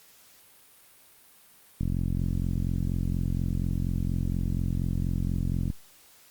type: click train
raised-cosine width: 5 ms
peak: -16 dBFS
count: 173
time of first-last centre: 1.81-5.701 s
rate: 44.2 Hz
effects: white hiss -56 dBFS RMS until 6.3 s + Opus 48 kbps